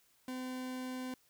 40% pulse tone, 255.6 Hz, C4, 40 cents flat, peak -38 dBFS, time 0.28-1.14 s, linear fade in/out 2 ms, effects white hiss -70 dBFS RMS until 1.29 s

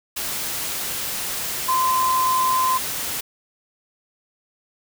sine tone in noise, 1032 Hz, C6, 24 cents flat, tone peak -17 dBFS, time 1.68-2.78 s, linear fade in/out 10 ms, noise white, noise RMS -27 dBFS, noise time 0.16-3.21 s, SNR +7 dB, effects none

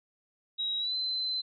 sine tone with pitch glide, 3835 to 4061 Hz, A#7 to B7, +48 to +48 cents, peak -29 dBFS, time 0.58-1.42 s, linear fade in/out 20 ms, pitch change +100 cents, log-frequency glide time 0.79-0.94 s, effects none

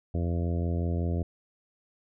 harmonic tone, 85.4 Hz, F2, 38 cents flat, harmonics 1 / 2 / 3 / 4 / 5 / 6 / 7 / 8, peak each -27 / -33 / -37 / -39 / -41 / -43 / -44 / -45 dBFS, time 0.14-1.23 s, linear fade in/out 5 ms, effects none

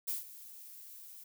violet noise with ADSR envelope, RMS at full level -34 dBFS, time 0.07-1.24 s, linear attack 17 ms, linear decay 150 ms, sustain -17 dB, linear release 7 ms, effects none

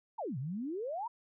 sine exponential two-way sweep, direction down then up, 987.8 to 120.4 to 987.8 Hz, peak -35 dBFS, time 0.18-1.08 s, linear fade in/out 10 ms, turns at 0.38 s, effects none

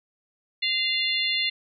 harmonic tone with a mistuned harmonic, 698.5 Hz, F5, in tune, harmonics 3 / 4 / 5 / 6, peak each -28 / -28 / -28 / -28 dBFS, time 0.62-1.5 s, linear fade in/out 10 ms, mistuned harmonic 3, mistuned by -22 cents, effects none

